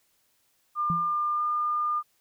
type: tone with pitch glide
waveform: sine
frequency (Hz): 1200 to 1208.3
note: D6 to D6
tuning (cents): +37 to +49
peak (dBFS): -24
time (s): 0.75-2.03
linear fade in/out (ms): 50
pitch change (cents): +12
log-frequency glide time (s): 1.35-1.41
type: tone with exponential decay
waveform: sine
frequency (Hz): 169.1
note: E3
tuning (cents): +44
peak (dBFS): -24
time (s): 0.9-1.15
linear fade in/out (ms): 0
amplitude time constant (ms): 54
effects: white hiss -69 dBFS RMS until 2.2 s